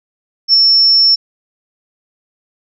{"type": "tone with ADSR envelope", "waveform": "sine", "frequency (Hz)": 5400, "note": "E8", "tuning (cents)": 41, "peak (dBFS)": -3, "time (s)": [0.48, 1.16], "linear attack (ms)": 57, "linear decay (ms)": 6, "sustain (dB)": -3, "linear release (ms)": 18, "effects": []}